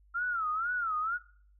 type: tone with vibrato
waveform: sine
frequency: 1351 Hz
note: E6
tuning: 42 cents sharp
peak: -29 dBFS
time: 0.14-1.18 s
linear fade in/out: 20 ms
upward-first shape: sine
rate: 2.1 Hz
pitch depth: 160 cents each way
effects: noise-tail reverb RT60 0.5 s tail -20 dB re dry + added 50 Hz sine -59 dBFS peak until 1.59 s